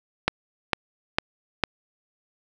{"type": "click train", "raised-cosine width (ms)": 0.3, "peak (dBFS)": -3, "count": 4, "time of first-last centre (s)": [0.28, 1.637], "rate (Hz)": 2.21, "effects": []}